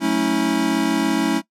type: chord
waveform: square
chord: F# minor seventh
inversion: none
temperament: equal with one note detuned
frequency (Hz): 185 / 220 / 277.2 / 324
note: F#3 / A3 / C#4 / E4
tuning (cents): 0 / 0 / 0 / -30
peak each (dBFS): -28 / -24 / -22 / -22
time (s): 0-1.42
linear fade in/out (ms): 50
effects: noise-tail reverb RT60 0.1 s tail -19 dB re dry + low-pass 11000 Hz 12 dB/octave